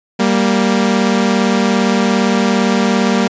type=tone pair together; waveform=sawtooth; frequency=196 / 233.5 Hz; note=G3 / A#3; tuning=0 / +3 cents; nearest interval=minor third; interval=303 cents; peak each=-10 dBFS; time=0.19-3.28 s; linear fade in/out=10 ms; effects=resampled to 16000 Hz